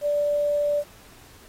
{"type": "tone with quantisation", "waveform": "sine", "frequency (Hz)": 585, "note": "D5", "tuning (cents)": -7, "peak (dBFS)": -20, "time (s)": [0.01, 0.84], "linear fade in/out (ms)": 50, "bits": 8, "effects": ["pink hiss -51 dBFS RMS until 1.48 s", "AAC 48 kbps"]}